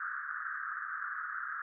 white band-pass noise, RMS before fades -39 dBFS, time 0-1.62 s, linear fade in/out 2 ms, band 1200 to 1700 Hz, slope 96 dB/octave, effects none

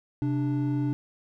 triangle tone pair together, 130.81 / 293.7 Hz, C3 / D4, 0 / 0 cents, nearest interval octave + major second, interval 1400 cents, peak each -25 dBFS, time 0.22-0.93 s, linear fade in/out 0 ms, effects none

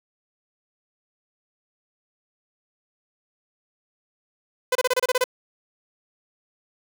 sawtooth tone bursts, 505 Hz, B4, 39 cents sharp, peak -14 dBFS, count 9, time 4.72-5.241 s, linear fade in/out 5 ms, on 33 ms, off 28 ms, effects 7-bit

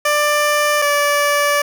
15% pulse tone pair in turn, 592 / 579.8 Hz, D5 / D5, +14 / -22 cents, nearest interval unison, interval 36 cents, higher first, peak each -7 dBFS, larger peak neither, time 0.05-0.82 / 0.82-1.62 s, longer second, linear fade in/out 5 ms, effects none

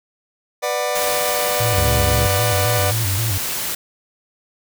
sawtooth chord, B minor, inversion none, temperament just, 493.9 / 592.7 / 740.8 Hz, B4 / D5 / F#5, 0 / +16 / +2 cents, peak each -20 / -18 / -21 dBFS, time 0.62-2.92 s, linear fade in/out 20 ms
white noise, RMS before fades -24 dBFS, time 0.95-3.75 s, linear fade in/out 5 ms
triangle tone with vibrato, 103.83 Hz, G#2, in tune, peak -17 dBFS, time 1.6-3.38 s, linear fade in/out 5 ms, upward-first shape square, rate 3.8 Hz, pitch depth 150 cents each way
harmonic tone, 69.3 Hz, C#2, in tune, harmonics 1 / 2 / 3 / 4 / 5 / 6 / 7, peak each -20 / -30 / -30 / -36 / -38 / -34 / -38 dBFS, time 1.77-2.27 s, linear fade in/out 5 ms
effects none

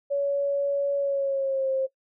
sine tone with pitch glide, 563 to 531.4 Hz, C#5 to C5, +27 to +27 cents, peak -22 dBFS, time 0.1-1.87 s, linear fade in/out 20 ms, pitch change -100 cents, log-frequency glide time 0.97-1.7 s, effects noise-tail reverb RT60 0.1 s tail -19 dB re dry

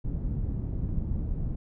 pink low-pass noise, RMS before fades -30 dBFS, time 0.04-1.56 s, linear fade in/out 10 ms, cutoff 170 Hz, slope 12 dB/octave, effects none

